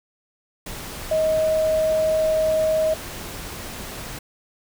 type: tone in noise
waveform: sine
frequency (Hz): 630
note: D#5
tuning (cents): +21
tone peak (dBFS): -17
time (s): 1.11-2.94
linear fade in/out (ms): 5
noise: pink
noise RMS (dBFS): -34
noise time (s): 0.66-4.19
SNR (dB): +14
effects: none